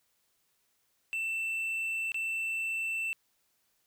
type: tone with dropouts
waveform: triangle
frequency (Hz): 2671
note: E7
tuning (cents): +22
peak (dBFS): -29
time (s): 1.13-3.13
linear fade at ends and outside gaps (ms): 0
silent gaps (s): 2.119-2.144
effects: white hiss -74 dBFS RMS until 3.86 s